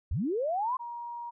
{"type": "linear sweep", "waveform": "sine", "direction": "up", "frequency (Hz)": [51.91, 1065], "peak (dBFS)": -27, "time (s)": [0.11, 0.77], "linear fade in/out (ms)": 5}
{"type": "tone", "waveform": "sine", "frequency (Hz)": 948, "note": "A#5", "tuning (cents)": 29, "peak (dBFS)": -36, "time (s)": [0.79, 1.31], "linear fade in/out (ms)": 20}
{"effects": []}